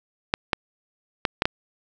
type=clicks; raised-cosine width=0.3 ms; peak=-3 dBFS; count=5; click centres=0.339 / 0.532 / 1.252 / 1.421 / 1.455 s; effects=none